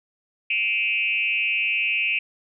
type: tone with frequency modulation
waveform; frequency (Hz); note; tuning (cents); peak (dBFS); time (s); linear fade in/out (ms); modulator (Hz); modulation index
sine; 2548; D#7; +41; -20; 0.5-2.19; 5; 202; 1.2
effects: none